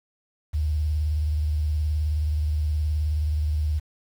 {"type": "tone with vibrato", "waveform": "sine", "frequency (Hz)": 76.1, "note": "D#2", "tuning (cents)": -38, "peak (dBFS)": -21, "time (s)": [0.53, 3.8], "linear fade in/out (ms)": 20, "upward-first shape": "square", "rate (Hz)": 19, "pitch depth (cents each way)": 65, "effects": ["8-bit"]}